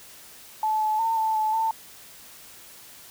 sine tone with pitch steps, 867 / 862 / 904 / 881 / 866 / 893 Hz, A5 / A5 / A5 / A5 / A5 / A5, -26 / -36 / +47 / +2 / -28 / +25 cents, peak -21 dBFS, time 0.63-1.71 s, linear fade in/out 2 ms, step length 180 ms, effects white hiss -47 dBFS RMS until 3.1 s

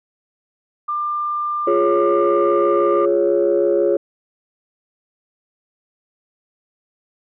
sine tone, 1194 Hz, D6, 28 cents sharp, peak -19 dBFS, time 0.88-3.06 s, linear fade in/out 10 ms
sine chord, Db major, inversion first, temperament equal, 349.2 / 415.3 / 554.4 Hz, F4 / Ab4 / Db5, 0 / 0 / 0 cents, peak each -17 dBFS, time 1.67-3.97 s, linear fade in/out 5 ms
effects tanh soft clip ceiling -7 dBFS

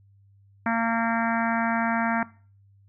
harmonic tone, 229.2 Hz, A#3, 29 cents flat, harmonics 1 / 3 / 4 / 5 / 6 / 7 / 8 / 9 / 10, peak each -25 / -30 / -29 / -35 / -31 / -32 / -34 / -38 / -39 dBFS, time 0.66-2.23 s, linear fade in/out 2 ms, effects noise-tail reverb RT60 0.4 s tail -19 dB re dry + added 99 Hz sine -54 dBFS peak until 2.88 s

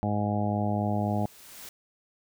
harmonic tone, 103.83 Hz, G#2, in tune, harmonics 1 / 2 / 3 / 4 / 5 / 6 / 7 / 8, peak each -29 / -29 / -36 / -41 / -40 / -35 / -34 / -36 dBFS, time 0.03-1.26 s, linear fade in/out 0 ms
white noise with exponential growth, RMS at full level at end -42 dBFS, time 0.4-1.69 s, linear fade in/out 2 ms, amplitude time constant 280 ms
effects none

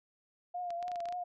sine tone with vibrato, 702 Hz, F5, 9 cents sharp, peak -35 dBFS, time 0.54-1.24 s, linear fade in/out 10 ms, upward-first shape triangle, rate 3.6 Hz, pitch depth 52 cents each way
clicks, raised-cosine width 0.2 ms, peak -31 dBFS, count 9, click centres 0.705 / 0.827 / 0.881 / 0.917 / 0.958 / 1.004 / 1.056 / 1.087 / 1.125 s
effects none

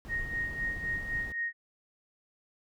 brown noise, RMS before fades -41 dBFS, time 0.05-1.32 s, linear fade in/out 0 ms
sine tone with tremolo, 1864.7 Hz, A#6, in tune, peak -29 dBFS, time 0.08-1.53 s, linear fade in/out 50 ms, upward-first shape sine, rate 3.9 Hz, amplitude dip 65%
effects none

